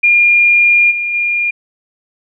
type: tone with level steps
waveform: sine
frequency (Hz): 2412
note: D7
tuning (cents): +46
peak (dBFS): -6 / -15 / -12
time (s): 0.03-1.51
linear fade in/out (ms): 10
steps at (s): 0.9 / 1.13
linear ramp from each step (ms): 20
effects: none